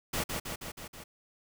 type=noise with echo; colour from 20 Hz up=pink; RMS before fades=-32 dBFS; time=0.13-0.24 s; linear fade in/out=10 ms; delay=160 ms; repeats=5; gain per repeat=-3 dB; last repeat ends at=1.04 s; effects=none